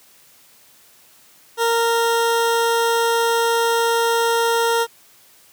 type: tone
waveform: 20% pulse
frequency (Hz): 463.2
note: A#4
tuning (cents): -11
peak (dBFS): -11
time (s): 1.57-4.87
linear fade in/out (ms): 50
effects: white hiss -51 dBFS RMS until 5.52 s + high-pass 80 Hz 12 dB/octave